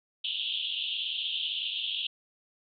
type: band-pass noise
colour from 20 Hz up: white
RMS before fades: -33 dBFS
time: 0.24-2.07 s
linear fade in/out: 5 ms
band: 2800 to 3600 Hz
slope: 96 dB/octave
effects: none